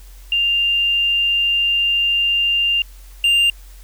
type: tone pair in turn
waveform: sine / triangle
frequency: 2794 / 2794 Hz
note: F7 / F7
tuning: 0 / 0 cents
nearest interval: unison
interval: 0 cents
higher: neither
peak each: -14 / -10 dBFS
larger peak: second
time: 0.32-2.82 / 3.24-3.5 s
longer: first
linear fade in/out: 2 ms
effects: added 45 Hz sine -37 dBFS peak until 3.83 s + white hiss -49 dBFS RMS until 3.83 s